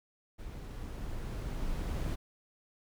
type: noise with level ramp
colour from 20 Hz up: brown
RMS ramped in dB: -43 to -33 dBFS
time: 0.38-2.16 s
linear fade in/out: 20 ms
effects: none